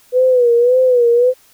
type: tone with vibrato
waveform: sine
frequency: 492.3 Hz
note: B4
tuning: 6 cents flat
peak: -8 dBFS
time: 0.12-1.34 s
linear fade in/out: 50 ms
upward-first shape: sine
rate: 1.8 Hz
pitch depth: 82 cents each way
effects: white hiss -50 dBFS RMS until 1.53 s